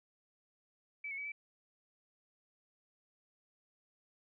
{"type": "tone with pitch steps", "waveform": "sine", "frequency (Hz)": [2302, 2194, 2279, 2313], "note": ["D7", "C#7", "C#7", "D7"], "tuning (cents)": [-35, -18, 47, -27], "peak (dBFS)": -39, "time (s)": [1.04, 1.32], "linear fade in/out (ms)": 5, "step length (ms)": 70, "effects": []}